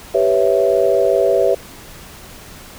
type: chord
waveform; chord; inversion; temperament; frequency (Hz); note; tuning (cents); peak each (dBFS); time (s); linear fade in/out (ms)
sine; C# half-diminished seventh; second; equal; 392 / 493.9 / 554.4 / 659.3; G4 / B4 / C#5 / E5; 0 / 0 / 0 / 0; -17; 0.14-1.55; 10
effects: pink hiss -38 dBFS RMS until 2.78 s